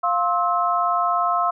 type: tone cluster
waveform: sine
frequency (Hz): 700 / 1060 / 1297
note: F5 / C6 / E6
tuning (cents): +4 / +22 / -28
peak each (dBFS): -22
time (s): 0.03-1.51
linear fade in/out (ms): 10
effects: none